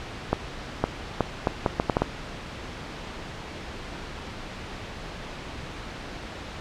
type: accelerating click train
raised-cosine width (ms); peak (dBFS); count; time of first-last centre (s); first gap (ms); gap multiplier
1; -6; 9; 0.33-2.02; 510; 0.72
effects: pink hiss -37 dBFS RMS until 6.6 s + low-pass 4000 Hz 12 dB/octave